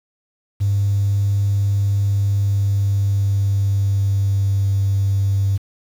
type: tone with pitch glide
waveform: triangle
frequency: 100.2 to 98.42 Hz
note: G2 to G2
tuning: +38 to +7 cents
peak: -11 dBFS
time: 0.6-5.58 s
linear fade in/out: 20 ms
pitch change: -31 cents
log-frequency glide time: 2.11-4.71 s
effects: tanh soft clip ceiling -12 dBFS + 7-bit